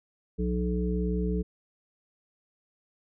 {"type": "harmonic tone with a mistuned harmonic", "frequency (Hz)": 61.5, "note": "B1", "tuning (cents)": -7, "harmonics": [1, 3, 5, 7], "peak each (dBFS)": [-29, -29, -37, -33], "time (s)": [0.38, 1.43], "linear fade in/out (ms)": 20, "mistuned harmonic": 3, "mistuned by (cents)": -53, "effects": []}